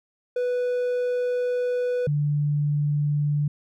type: tone pair in turn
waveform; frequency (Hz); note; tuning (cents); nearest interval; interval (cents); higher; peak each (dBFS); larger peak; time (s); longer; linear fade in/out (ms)
triangle / sine; 493.9 / 146.84; B4 / D3; 0 / 0; octave + major sixth; 2100; first; -20; neither; 0.36-2.07 / 2.07-3.48; first; 5
effects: none